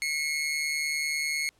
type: tone with amplitude modulation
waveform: sawtooth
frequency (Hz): 2172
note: C#7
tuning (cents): -36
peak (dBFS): -21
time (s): 0.02-1.49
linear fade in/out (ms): 0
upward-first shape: sine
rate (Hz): 150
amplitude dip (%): 55
effects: pink hiss -66 dBFS RMS until 1.59 s + low-pass 11000 Hz 12 dB/octave